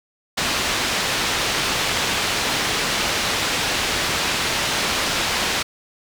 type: low-pass noise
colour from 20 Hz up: white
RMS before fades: -22 dBFS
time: 0.37-5.63 s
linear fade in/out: 10 ms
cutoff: 4300 Hz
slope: 12 dB/octave
effects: none